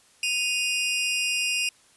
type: tone pair together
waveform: sawtooth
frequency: 2489 / 2794 Hz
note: D#7 / F7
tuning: 0 / 0 cents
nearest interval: major second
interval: 200 cents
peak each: -23 dBFS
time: 0.23-1.69 s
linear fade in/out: 2 ms
effects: white hiss -58 dBFS RMS until 1.96 s + resampled to 24000 Hz